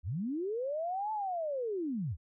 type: linear two-way sweep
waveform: sine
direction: up then down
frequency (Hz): 63.1 to 880 to 63.1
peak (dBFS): -32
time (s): 0.03-2.17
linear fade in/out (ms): 50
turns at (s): 1.12
effects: none